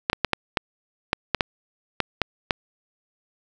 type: clicks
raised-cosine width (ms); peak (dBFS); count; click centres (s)
0.3; -3; 11; 0.099 / 0.131 / 0.247 / 0.333 / 0.572 / 1.131 / 1.347 / 1.408 / 2.003 / 2.217 / 2.508
effects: none